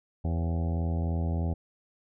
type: harmonic tone with a mistuned harmonic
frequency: 83.2 Hz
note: E2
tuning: 17 cents sharp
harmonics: 1 / 2 / 3 / 4 / 5 / 6 / 7 / 8 / 9 / 10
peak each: -27 / -33 / -38 / -43 / -45 / -49 / -45 / -46 / -46 / -51 dBFS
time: 0.24-1.54 s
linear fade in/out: 10 ms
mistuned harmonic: 7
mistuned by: -74 cents
effects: none